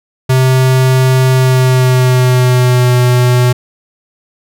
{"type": "tone with pitch glide", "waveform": "square", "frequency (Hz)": [130, 124.13], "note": ["C3", "B2"], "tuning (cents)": [-11, 9], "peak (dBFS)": -7, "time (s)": [0.29, 3.53], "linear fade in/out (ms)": 10, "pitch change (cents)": -80, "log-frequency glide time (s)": [1.32, 2.94], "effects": []}